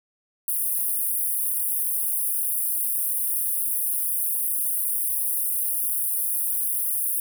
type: high-pass noise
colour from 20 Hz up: pink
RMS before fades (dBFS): -25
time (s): 0.48-7.2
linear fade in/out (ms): 2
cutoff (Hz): 9400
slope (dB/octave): 96
effects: none